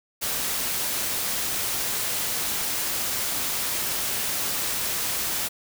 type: noise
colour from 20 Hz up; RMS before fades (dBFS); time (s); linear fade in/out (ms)
white; -27; 0.21-5.49; 20
effects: none